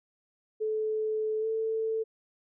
sine tone with pitch glide, 433.8 to 443.9 Hz, A4 to A4, -25 to +15 cents, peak -27 dBFS, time 0.6-2.04 s, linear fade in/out 20 ms, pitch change +40 cents, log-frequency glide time 1.4-1.46 s, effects none

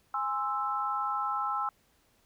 sine chord, Ab augmented, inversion none, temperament equal with one note detuned, 825.8 / 1046.5 / 1318.5 Hz, Ab5 / C6 / E6, -10 / 0 / 0 cents, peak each -34 / -35 / -31 dBFS, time 0.14-1.69 s, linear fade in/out 2 ms, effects pink hiss -68 dBFS RMS until 2.25 s

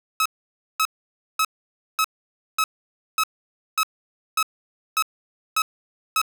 sawtooth tone bursts, 1286 Hz, E6, 43 cents flat, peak -14 dBFS, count 11, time 0.2-6.216 s, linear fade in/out 2 ms, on 56 ms, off 540 ms, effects none

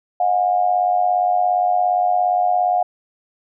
sine tone with amplitude modulation, 720 Hz, F#5, 47 cents flat, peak -11 dBFS, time 0.2-2.83 s, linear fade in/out 5 ms, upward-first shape sine, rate 97.3 Hz, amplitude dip 70%, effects none

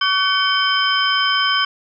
sine tone cluster, 1134 / 1515 / 2243 / 3102 / 5080 Hz, C#6 / F#6 / C#7 / G7 / D#8, +39 / +40 / +20 / -19 / +35 cents, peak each -20 / -20 / -27 / -19 / -24 dBFS, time 0.01-1.65 s, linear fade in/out 5 ms, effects none

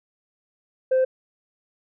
sine tone, 519 Hz, C5, 14 cents flat, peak -14 dBFS, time 0.91-1.05 s, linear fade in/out 10 ms, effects tanh soft clip ceiling -15 dBFS

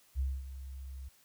sine tone with ADSR envelope, 66.6 Hz, C2, 31 cents sharp, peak -28 dBFS, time 0.15-1.09 s, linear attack 44 ms, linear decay 230 ms, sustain -13 dB, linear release 12 ms, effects white hiss -65 dBFS RMS until 1.24 s

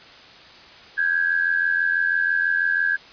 sine tone pair together, 1575.1 / 1661.2 Hz, G6 / G#6, +8 / 0 cents, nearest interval minor second, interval 92 cents, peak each -21 dBFS, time 0.97-2.97 s, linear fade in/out 20 ms, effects white hiss -45 dBFS RMS until 3.12 s + resampled to 11025 Hz

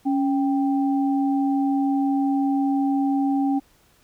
sine tone pair together, 277.2 / 785.9 Hz, C#4 / G5, 0 / +4 cents, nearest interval octave + tritone, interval 1804 cents, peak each -19 / -27 dBFS, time 0.05-3.6 s, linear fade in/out 20 ms, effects pink hiss -59 dBFS RMS until 4.03 s

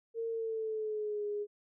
sine tone with pitch glide, 456.8 to 414.1 Hz, A#4 to G#4, -35 to -5 cents, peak -33 dBFS, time 0.14-1.47 s, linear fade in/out 50 ms, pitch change -170 cents, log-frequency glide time 0.29-1.25 s, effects none

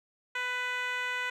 10% pulse tone with band-pass filter, 497.7 Hz, B4, 13 cents sharp, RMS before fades -33 dBFS, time 0.35-1.3 s, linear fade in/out 5 ms, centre 1800 Hz, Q 1.4, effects none

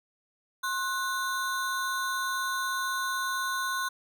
square ring-modulated tone, 1271 Hz, D#6, 36 cents sharp, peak -26 dBFS, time 0.63-3.89 s, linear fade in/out 10 ms, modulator 208 Hz, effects none

